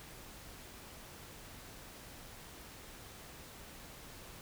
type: silence
effects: pink hiss -52 dBFS RMS until 4.41 s